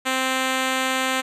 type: tone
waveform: 5% pulse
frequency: 261.1 Hz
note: C4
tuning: 3 cents flat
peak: -9 dBFS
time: 0.05-1.22 s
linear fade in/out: 20 ms
effects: low-pass 11000 Hz 12 dB/octave